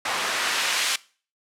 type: noise with band-pass filter sweep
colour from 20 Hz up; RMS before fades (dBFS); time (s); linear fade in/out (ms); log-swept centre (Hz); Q
white; -25; 0.05-0.96; 5; 1000 to 2800; 0.74
effects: noise-tail reverb RT60 0.4 s tail -21 dB re dry + low-pass 12000 Hz 12 dB/octave